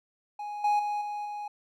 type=tone with level steps; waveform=triangle; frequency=830.6 Hz; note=G#5; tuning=in tune; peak=-32 / -20 / -26 / -30 / -32 dBFS; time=0.39-1.48 s; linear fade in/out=5 ms; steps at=0.64 / 0.79 / 1.01 / 1.25 s; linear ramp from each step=5 ms; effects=none

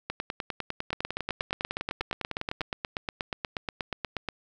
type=two click trains; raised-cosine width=0.3 ms; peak=-14 / -15 dBFS; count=29 / 26; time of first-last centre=0.93-4.287 / 0.1-2.615 s; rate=8.34 / 9.94 Hz; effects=none

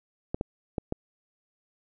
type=clicks; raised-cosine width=2 ms; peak=-15 dBFS; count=4; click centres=0.345 / 0.411 / 0.782 / 0.924 s; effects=none

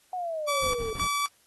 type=exponential sweep; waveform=sine; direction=down; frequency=747 to 431.1 Hz; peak=-29 dBFS; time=0.13-0.93 s; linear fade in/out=2 ms
type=tone with tremolo; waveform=sawtooth; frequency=1151 Hz; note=D6; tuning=35 cents flat; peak=-22 dBFS; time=0.47-1.28 s; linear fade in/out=20 ms; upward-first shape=square; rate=1.9 Hz; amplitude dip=75%
type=noise bursts; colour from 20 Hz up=brown; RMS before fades=-38 dBFS; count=3; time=0.62-1.074 s; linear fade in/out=10 ms; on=130 ms; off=32 ms
effects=white hiss -63 dBFS RMS until 1.46 s + AAC 32 kbps

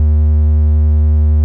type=tone; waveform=triangle; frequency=75.9 Hz; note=D#2; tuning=42 cents flat; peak=-5 dBFS; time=0-1.44 s; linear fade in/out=0 ms; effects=none

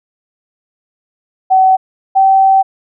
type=tone pair in turn; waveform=sine; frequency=757 / 772 Hz; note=F#5 / G5; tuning=+39 / -27 cents; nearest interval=unison; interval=34 cents; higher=second; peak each=-5 dBFS; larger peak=neither; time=1.5-1.77 / 2.15-2.63 s; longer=second; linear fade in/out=20 ms; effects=none

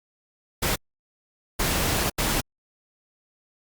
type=noise bursts at uneven times; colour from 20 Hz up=pink; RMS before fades=-24 dBFS; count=3; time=0.62-0.76 / 1.59-2.1 / 2.18-2.41 s; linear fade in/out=10 ms; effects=Opus 48 kbps

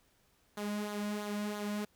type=tone with flanger; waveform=sawtooth; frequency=207.7 Hz; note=G#3; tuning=in tune; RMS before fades=-37 dBFS; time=0.57-1.85 s; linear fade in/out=5 ms; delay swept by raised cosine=0.37 to 2.57 ms; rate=3 Hz; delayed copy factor=-0.55; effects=pink hiss -70 dBFS RMS until 1.95 s

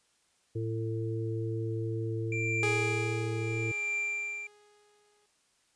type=harmonic tone; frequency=112.2 Hz; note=A2; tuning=34 cents sharp; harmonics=1 / 3 / 4; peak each=-32 / -37 / -38 dBFS; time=0.55-3.72 s; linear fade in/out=10 ms
type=tone with tremolo; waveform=triangle; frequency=2364 Hz; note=D7; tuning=11 cents sharp; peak=-27 dBFS; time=2.32-4.47 s; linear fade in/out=2 ms; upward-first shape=triangle; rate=0.76 Hz; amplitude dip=90%
type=tone with exponential decay; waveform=sawtooth; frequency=415.3 Hz; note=G#4; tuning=in tune; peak=-25 dBFS; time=2.63-5.26 s; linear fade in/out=1 ms; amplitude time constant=570 ms
effects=white hiss -70 dBFS RMS until 5.75 s + resampled to 22050 Hz

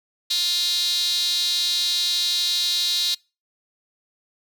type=tone with high-pass filter; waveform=sawtooth; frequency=352.7 Hz; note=F4; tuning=17 cents sharp; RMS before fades=-22 dBFS; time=0.3-3.15 s; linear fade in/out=10 ms; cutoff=4000 Hz; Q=8.7; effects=noise-tail reverb RT60 0.3 s tail -25 dB re dry

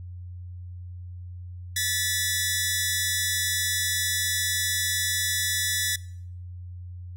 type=tone pair together; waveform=10% pulse; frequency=1742 / 1957.2 Hz; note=A6 / B6; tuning=-18 / -16 cents; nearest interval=major second; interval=202 cents; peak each=-18 dBFS; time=1.76-5.96 s; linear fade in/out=5 ms; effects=noise-tail reverb RT60 0.6 s tail -21 dB re dry + added 89 Hz sine -36 dBFS peak until 7.16 s

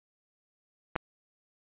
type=clicks; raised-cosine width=0.5 ms; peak=-22 / -13 dBFS; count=2; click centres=0.956 / 0.962 s; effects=resampled to 8000 Hz

